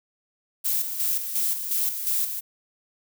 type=noise with tremolo; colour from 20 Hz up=violet; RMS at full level=-24 dBFS; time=0.64-2.41 s; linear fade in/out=20 ms; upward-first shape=square; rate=2.8 Hz; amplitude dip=55%; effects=none